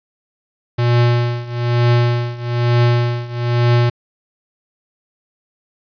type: tone with tremolo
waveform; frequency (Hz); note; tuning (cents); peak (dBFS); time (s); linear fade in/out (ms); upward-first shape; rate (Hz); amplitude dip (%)
square; 120; B2; -49; -10; 0.78-3.9; 10; triangle; 1.1; 90
effects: resampled to 11025 Hz + 8-bit